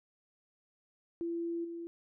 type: tone with level steps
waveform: sine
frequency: 338 Hz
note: E4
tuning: 43 cents sharp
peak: -33 / -39 dBFS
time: 1.21-1.87 s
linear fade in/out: 0 ms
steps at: 1.64 s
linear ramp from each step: 10 ms
effects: none